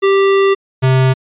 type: tone pair in turn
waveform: square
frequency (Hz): 392 / 130.81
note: G4 / C3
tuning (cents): 0 / 0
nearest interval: octave + perfect fifth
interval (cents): 1900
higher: first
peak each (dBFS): -9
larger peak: neither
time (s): 0.02-0.55 / 0.82-1.14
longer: first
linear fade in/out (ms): 20
effects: resampled to 8000 Hz